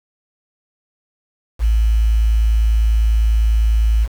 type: tone with quantisation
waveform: sine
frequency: 55 Hz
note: A1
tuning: in tune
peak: -11 dBFS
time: 1.59-4.08 s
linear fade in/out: 50 ms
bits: 6
effects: none